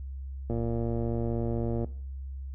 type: click train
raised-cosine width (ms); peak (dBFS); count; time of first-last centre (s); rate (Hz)
2; -19; 157; 0.5-1.845; 116
effects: noise-tail reverb RT60 0.5 s tail -18 dB re dry + added 67 Hz sine -35 dBFS peak until 2.54 s